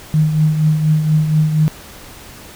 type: tone with tremolo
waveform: sine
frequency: 154.7 Hz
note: D#3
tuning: 10 cents flat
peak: -8 dBFS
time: 0.14-1.68 s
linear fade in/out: 0 ms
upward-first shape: triangle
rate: 4.2 Hz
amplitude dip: 60%
effects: pink hiss -37 dBFS RMS until 2.55 s